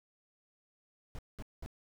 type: noise bursts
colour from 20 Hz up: brown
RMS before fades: -42 dBFS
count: 3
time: 1.15-1.661 s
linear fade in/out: 0 ms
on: 37 ms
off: 200 ms
effects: none